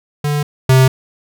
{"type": "tone pair in turn", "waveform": "square", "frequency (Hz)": [146.83, 130.75], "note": ["D3", "C3"], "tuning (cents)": [0, -1], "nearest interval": "major second", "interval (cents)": 201, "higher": "first", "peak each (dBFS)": [-15, -7], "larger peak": "second", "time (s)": [[0.24, 0.43], [0.69, 0.88]], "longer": "neither", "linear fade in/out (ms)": 5, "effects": []}